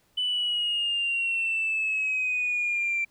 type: exponential sweep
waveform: sine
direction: down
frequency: 3000 to 2348 Hz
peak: -23 dBFS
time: 0.17-3.05 s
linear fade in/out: 10 ms
effects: tanh soft clip ceiling -20 dBFS + pink hiss -66 dBFS RMS until 3.1 s